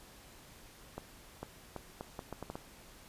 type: accelerating click train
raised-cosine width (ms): 1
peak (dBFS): -26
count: 9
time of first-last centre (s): 0.98-2.555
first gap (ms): 450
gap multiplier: 0.74
effects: pink hiss -56 dBFS RMS until 3.08 s + resampled to 32000 Hz